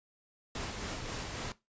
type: noise with tremolo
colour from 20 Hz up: pink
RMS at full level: -38 dBFS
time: 0.55-1.52 s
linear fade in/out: 2 ms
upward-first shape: sine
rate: 3.7 Hz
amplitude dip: 30%
effects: noise-tail reverb RT60 0.2 s tail -17 dB re dry + resampled to 16000 Hz